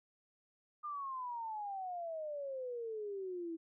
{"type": "exponential sweep", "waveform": "sine", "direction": "down", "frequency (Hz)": [1218, 323.3], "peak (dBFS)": -39, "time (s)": [0.83, 3.57], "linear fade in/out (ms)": 20, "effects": []}